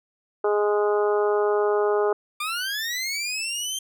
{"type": "harmonic tone", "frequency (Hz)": 207.7, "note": "G#3", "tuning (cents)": 0, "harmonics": [2, 3, 4, 5, 6, 7], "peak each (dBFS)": [-20, -28, -29, -34, -31, -37], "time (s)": [0.44, 2.13], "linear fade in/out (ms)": 5}
{"type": "linear sweep", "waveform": "20% pulse", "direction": "up", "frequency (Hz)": [1180, 3167], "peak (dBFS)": -21, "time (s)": [2.4, 3.79], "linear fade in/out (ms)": 5}
{"effects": []}